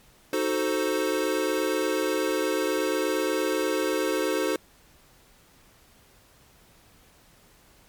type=chord; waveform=square; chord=D# diminished seventh; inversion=none; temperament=equal with one note detuned; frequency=311.1 / 371.7 / 440 / 523.3 Hz; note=D#4 / F#4 / A4 / C5; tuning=0 / +8 / 0 / 0 cents; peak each=-30 dBFS; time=0.33-4.56 s; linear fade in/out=2 ms; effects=pink hiss -57 dBFS RMS until 7.88 s + MP3 96 kbps